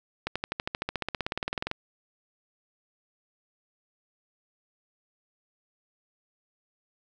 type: accelerating click train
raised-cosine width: 0.3 ms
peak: -13 dBFS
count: 24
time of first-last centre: 0.27-1.714 s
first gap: 86 ms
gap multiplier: 0.97
effects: none